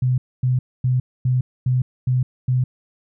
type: tone bursts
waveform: sine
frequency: 126.9 Hz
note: B2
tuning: 47 cents sharp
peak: -15 dBFS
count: 7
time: 0.02-2.64 s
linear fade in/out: 5 ms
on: 160 ms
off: 250 ms
effects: none